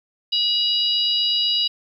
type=harmonic tone; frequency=968 Hz; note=B5; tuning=35 cents flat; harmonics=3 / 4 / 5; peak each=-21 / -22 / -23 dBFS; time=0.32-1.68 s; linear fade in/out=10 ms; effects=9-bit